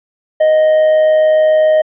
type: tone with amplitude modulation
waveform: triangle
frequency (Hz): 622.3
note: D#5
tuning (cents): 0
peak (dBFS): -4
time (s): 0.4-1.82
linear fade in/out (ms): 10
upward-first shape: sine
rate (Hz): 127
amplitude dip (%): 25
effects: resampled to 8000 Hz